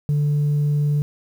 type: tone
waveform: sine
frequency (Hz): 146.83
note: D3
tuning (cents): 0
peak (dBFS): -14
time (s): 0.09-1.02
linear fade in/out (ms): 0
effects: tanh soft clip ceiling -15 dBFS + 8-bit